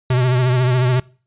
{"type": "tone with vibrato", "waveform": "square", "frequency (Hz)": 126.2, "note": "B2", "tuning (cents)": 38, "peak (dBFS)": -14, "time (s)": [0.1, 1], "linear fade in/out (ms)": 5, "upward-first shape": "triangle", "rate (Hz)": 14, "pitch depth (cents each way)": 60, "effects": ["noise-tail reverb RT60 0.4 s tail -23 dB re dry", "resampled to 8000 Hz"]}